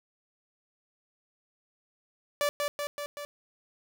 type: tone with echo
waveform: sawtooth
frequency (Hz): 581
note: D5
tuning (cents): -19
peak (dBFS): -21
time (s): 2.41-2.49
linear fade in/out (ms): 0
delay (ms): 190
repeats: 4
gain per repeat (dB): -3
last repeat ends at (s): 3.25
effects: none